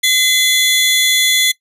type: tone pair together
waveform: sawtooth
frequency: 2042 / 3434 Hz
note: C7 / A7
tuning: -43 / -43 cents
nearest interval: major sixth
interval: 900 cents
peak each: -10 dBFS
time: 0.03-1.52 s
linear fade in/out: 10 ms
effects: noise-tail reverb RT60 0.1 s tail -20 dB re dry + resampled to 32000 Hz